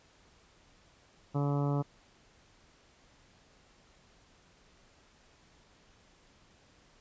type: harmonic tone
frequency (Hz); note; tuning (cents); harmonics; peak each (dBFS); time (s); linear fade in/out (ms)
142.9; D3; -47; 1 / 2 / 3 / 4 / 5 / 6 / 7 / 8 / 9; -29 / -35 / -39 / -41 / -43 / -45 / -46 / -47 / -48; 1.34-1.83; 20
effects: pink hiss -63 dBFS RMS until 7 s + resampled to 16000 Hz